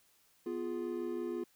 triangle chord, F diminished, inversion second, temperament equal, 246.9 / 349.2 / 415.3 Hz, Cb4 / F4 / Ab4, 0 / 0 / 0 cents, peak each -40 / -35 / -40 dBFS, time 0.46-1.44 s, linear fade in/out 5 ms, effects white hiss -69 dBFS RMS until 1.55 s

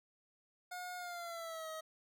25% pulse tone with pitch glide, 720 to 634.1 Hz, F#5 to D#5, -47 to +33 cents, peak -39 dBFS, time 0.71-1.81 s, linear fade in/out 10 ms, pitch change -220 cents, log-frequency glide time 0.97-1.69 s, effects none

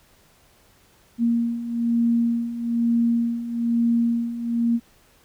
sine beating tone pair, 233.1 / 234.2 Hz, A#3 / A#3, 0 / +8 cents, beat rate 1.1 Hz, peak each -25 / -20 dBFS, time 1.18-4.8 s, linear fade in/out 50 ms, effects pink hiss -57 dBFS RMS until 5.24 s

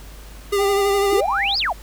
square tone with vibrato, 401.6 Hz, G4, 42 cents sharp, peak -17 dBFS, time 0.52-1.21 s, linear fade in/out 10 ms, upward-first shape sine, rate 12 Hz, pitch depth 32 cents each way
triangle tone with pitch glide, 784 to 795.4 Hz, G5 to G5, 0 to +25 cents, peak -22 dBFS, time 0.58-1.56 s, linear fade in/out 20 ms, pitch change +25 cents, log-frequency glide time 0.87-1.28 s
sine exponential two-way sweep, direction up then down, 316.3 to 5250 to 594 Hz, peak -18 dBFS, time 1.12-1.73 s, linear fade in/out 10 ms, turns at 1.58 s
effects added 50 Hz sine -37 dBFS peak until 1.82 s + pink hiss -44 dBFS RMS until 1.82 s

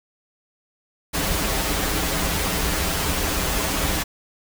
pink noise with comb filter, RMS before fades -23 dBFS, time 1.13-4.04 s, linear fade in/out 20 ms, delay 8.4 ms, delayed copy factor -0.75, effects none

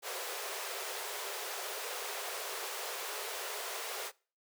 pink high-pass noise, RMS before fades -40 dBFS, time 0.02-4.12 s, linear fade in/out 50 ms, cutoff 380 Hz, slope 96 dB/octave, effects noise-tail reverb RT60 0.4 s tail -24 dB re dry

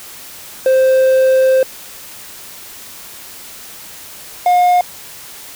triangle tone pair in turn, 523.3 / 715.8 Hz, C5 / F5, 0 / +42 cents, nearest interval perfect fourth, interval 542 cents, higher second, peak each -6 dBFS, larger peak neither, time 0.66-1.63 / 4.46-4.81 s, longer first, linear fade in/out 2 ms, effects white hiss -34 dBFS RMS until 5.55 s

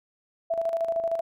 sine tone with tremolo, 664 Hz, E5, 12 cents sharp, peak -22 dBFS, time 0.5-1.21 s, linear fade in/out 10 ms, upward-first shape square, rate 13 Hz, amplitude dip 55%, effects none

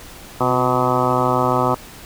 harmonic tone with a mistuned harmonic, 126.7 Hz, B2, 45 cents sharp, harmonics 1 / 2 / 3 / 4 / 5 / 6 / 7 / 8 / 9 / 10, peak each -24 / -24 / -24 / -24 / -24 / -24 / -24 / -24 / -24 / -24 dBFS, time 0.4-1.75 s, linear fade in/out 10 ms, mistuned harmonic 3, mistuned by -54 cents, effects pink hiss -39 dBFS RMS until 2.05 s

